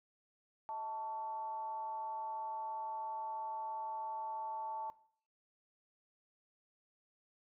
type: tone with frequency modulation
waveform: sine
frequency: 883 Hz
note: A5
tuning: 6 cents sharp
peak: -39 dBFS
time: 0.69-4.9 s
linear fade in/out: 0 ms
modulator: 245 Hz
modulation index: 0.45
effects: noise-tail reverb RT60 0.5 s tail -17 dB re dry